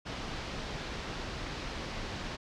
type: low-pass noise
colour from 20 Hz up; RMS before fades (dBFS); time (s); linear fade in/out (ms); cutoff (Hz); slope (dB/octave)
pink; -39; 0.05-2.37; 20; 5300; 24
effects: none